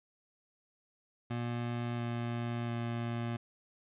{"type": "tone with pitch steps", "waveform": "25% pulse", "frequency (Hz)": [119.4, 118.51, 117.62], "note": ["A#2", "A#2", "A#2"], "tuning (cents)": [42, 29, 16], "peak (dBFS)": -30, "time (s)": [1.3, 3.37], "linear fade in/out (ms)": 10, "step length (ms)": 690, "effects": ["resampled to 8000 Hz", "12-bit"]}